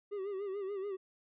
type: tone with vibrato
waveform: triangle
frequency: 394.8 Hz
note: G4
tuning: 12 cents sharp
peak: -34 dBFS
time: 0.11-0.97 s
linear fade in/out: 20 ms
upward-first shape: sine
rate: 6.9 Hz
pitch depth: 84 cents each way
effects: resampled to 8000 Hz